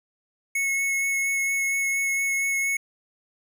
square tone with vibrato, 2192 Hz, C#7, 20 cents flat, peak -23 dBFS, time 0.55-2.77 s, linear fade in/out 5 ms, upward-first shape sine, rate 4.3 Hz, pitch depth 11 cents each way, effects none

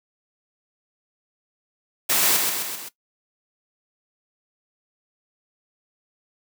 white noise with echo, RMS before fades -20 dBFS, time 2.09-2.37 s, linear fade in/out 10 ms, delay 130 ms, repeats 4, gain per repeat -4 dB, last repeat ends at 2.89 s, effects noise-tail reverb RT60 0.1 s tail -17 dB re dry + high-pass 150 Hz 12 dB/octave

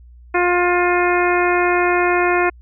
harmonic tone, 354.2 Hz, F4, 24 cents sharp, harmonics 1 / 2 / 3 / 4 / 5 / 6 / 7, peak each -17 / -20 / -22 / -23 / -24 / -25 / -25 dBFS, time 0.34-2.5 s, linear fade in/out 10 ms, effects added 60 Hz sine -40 dBFS peak until 2.61 s

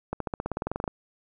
accelerating click train, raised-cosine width 1 ms, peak -15 dBFS, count 15, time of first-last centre 0.13-0.878 s, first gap 73 ms, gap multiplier 0.95, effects none

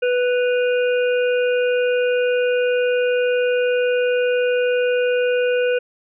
harmonic tone with a mistuned harmonic, 493.9 Hz, B4, in tune, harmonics 1 / 3 / 5 / 6, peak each -16 / -26 / -30 / -32 dBFS, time 0.02-5.79 s, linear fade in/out 10 ms, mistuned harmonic 6, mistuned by -100 cents, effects none

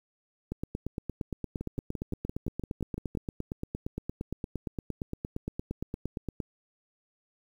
two click trains, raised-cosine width 3 ms, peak -20 / -22 dBFS, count 52 / 10, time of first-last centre 0.52-6.402 / 1.61-3.151 s, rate 8.67 / 5.84 Hz, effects 9-bit

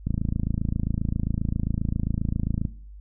click train, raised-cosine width 5 ms, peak -13 dBFS, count 72, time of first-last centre 0.07-2.652 s, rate 27.5 Hz, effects noise-tail reverb RT60 0.5 s tail -17 dB re dry + added 50 Hz sine -40 dBFS peak until 3 s

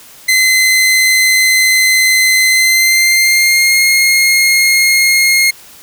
sawtooth tone with pitch glide, 2051 to 2143 Hz, C7 to C7, -35 to +41 cents, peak -4 dBFS, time 0.28-5.51 s, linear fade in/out 10 ms, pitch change +76 cents, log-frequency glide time 2.48-3.82 s, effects white hiss -38 dBFS RMS until 5.82 s

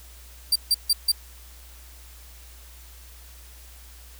sawtooth tone bursts, 4699 Hz, D8, in tune, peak -14 dBFS, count 4, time 0.52-1.118 s, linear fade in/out 5 ms, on 37 ms, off 150 ms, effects added 60 Hz sine -45 dBFS peak until 4.19 s + white hiss -50 dBFS RMS until 4.19 s

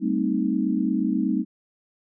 sine chord, A half-diminished seventh, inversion third, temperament equal with one note detuned, 196 / 224.4 / 261.6 / 311.1 Hz, G3 / A3 / C4 / Eb4, 0 / +34 / 0 / 0 cents, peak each -26 dBFS, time 0-1.45 s, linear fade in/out 50 ms, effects none

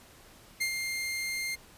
sawtooth tone with ADSR envelope, 2111 Hz, C7, 15 cents sharp, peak -23 dBFS, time 0.6-1.56 s, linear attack 16 ms, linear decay 87 ms, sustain -5 dB, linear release 20 ms, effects pink hiss -55 dBFS RMS until 1.77 s + resampled to 32000 Hz

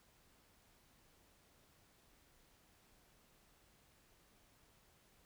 silence, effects pink hiss -70 dBFS RMS until 5.25 s

